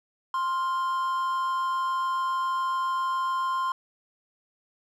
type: tone pair together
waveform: triangle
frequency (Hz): 1048.8 / 1400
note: C6 / F6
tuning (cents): +4 / +4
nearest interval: perfect fourth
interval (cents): 500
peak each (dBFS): -23 / -35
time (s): 0.34-3.72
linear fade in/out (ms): 2
effects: none